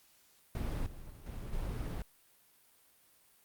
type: noise with level steps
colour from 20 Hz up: brown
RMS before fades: -35 / -48 / -51 / -42 / -37 dBFS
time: 0.55-2.02 s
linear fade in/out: 2 ms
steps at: 0.86 / 1.1 / 1.26 / 1.53 s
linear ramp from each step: 5 ms
effects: white hiss -66 dBFS RMS until 3.44 s + Opus 48 kbps